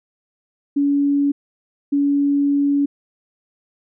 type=tone bursts at uneven times; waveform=sine; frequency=283.7 Hz; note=C#4; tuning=40 cents sharp; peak=-14 dBFS; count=2; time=0.76-1.32 / 1.92-2.86 s; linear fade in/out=10 ms; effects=none